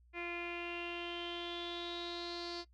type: tone with low-pass filter sweep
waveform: sawtooth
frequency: 345.8 Hz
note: F4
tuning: 17 cents flat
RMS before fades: -42 dBFS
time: 0.13-2.65 s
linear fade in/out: 50 ms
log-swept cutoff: 2300 to 4600 Hz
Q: 8.4
effects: noise-tail reverb RT60 0.1 s tail -20 dB re dry + added 60 Hz sine -62 dBFS peak until 2.73 s